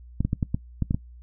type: clicks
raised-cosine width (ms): 5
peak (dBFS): -11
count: 8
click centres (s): 0.206 / 0.25 / 0.331 / 0.428 / 0.545 / 0.823 / 0.909 / 0.945
effects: noise-tail reverb RT60 0.1 s tail -20 dB re dry + added 60 Hz sine -43 dBFS peak until 1.22 s